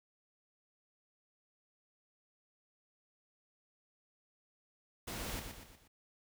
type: noise with echo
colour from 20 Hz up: pink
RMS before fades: -42 dBFS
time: 5.07-5.4 s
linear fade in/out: 10 ms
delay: 120 ms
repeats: 4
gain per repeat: -6 dB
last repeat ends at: 5.88 s
effects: none